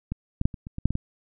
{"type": "clicks", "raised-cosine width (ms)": 5, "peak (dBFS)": [-16, -12, -7, -24, -24, -20, -6, -15, -14], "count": 9, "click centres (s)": [0.12, 0.414, 0.455, 0.542, 0.669, 0.784, 0.856, 0.906, 0.954], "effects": []}